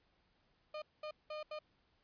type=tone bursts at uneven times; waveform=35% pulse; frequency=610 Hz; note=D#5; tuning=34 cents flat; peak=-40 dBFS; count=4; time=0.74-0.82 / 1.03-1.11 / 1.3-1.43 / 1.51-1.59 s; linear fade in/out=5 ms; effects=pink hiss -75 dBFS RMS until 2.03 s + resampled to 11025 Hz

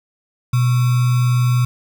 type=tone with sample-and-hold; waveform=sine; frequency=123.47 Hz; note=B2; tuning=in tune; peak=-12 dBFS; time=0.53-1.65 s; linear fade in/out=5 ms; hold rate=1225 Hz; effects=none

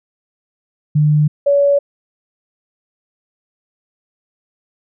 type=tone pair in turn; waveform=sine; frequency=150.1 / 566.7 Hz; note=D3 / C#5; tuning=+38 / +38 cents; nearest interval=octave + major seventh; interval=2300 cents; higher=second; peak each=-9 dBFS; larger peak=neither; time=0.95-1.28 / 1.46-1.79 s; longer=neither; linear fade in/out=10 ms; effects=none

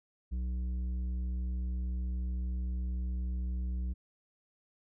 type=tone with tanh clipping; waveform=sine; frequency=61.9 Hz; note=B1; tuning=5 cents sharp; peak=-33 dBFS; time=0.31-3.94 s; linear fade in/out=20 ms; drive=8 dB; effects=none

